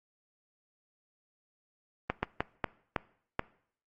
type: slowing click train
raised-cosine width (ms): 0.5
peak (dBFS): -13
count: 6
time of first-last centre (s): 2.1-3.394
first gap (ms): 130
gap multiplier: 1.35
effects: noise-tail reverb RT60 0.6 s tail -21 dB re dry + Opus 24 kbps